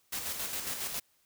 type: noise with tremolo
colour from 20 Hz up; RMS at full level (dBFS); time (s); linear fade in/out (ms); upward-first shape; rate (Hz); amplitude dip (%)
white; -35; 0.12-1; 10; square; 7.3; 40
effects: white hiss -70 dBFS RMS until 1.25 s